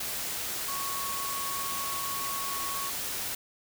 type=tone in noise; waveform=sine; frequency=1108.7 Hz; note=C#6; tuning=in tune; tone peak=-35 dBFS; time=0.68-2.9 s; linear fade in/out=5 ms; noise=white; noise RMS=-34 dBFS; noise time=0-3.35 s; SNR=-4 dB; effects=none